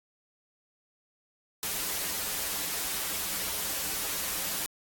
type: noise with comb filter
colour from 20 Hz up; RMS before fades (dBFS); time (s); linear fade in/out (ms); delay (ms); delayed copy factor
white; -32; 1.63-4.66; 0; 8.3; -0.8
effects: AAC 64 kbps